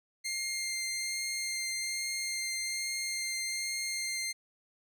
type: tone with vibrato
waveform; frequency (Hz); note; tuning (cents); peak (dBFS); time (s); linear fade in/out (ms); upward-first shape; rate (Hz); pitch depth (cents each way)
15% pulse; 2110; C7; +14; -26; 0.24-4.33; 20; sine; 1.2; 10
effects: none